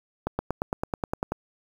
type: accelerating click train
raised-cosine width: 1 ms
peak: -12 dBFS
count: 11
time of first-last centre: 0.27-1.32 s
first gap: 120 ms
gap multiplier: 0.97
effects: 7-bit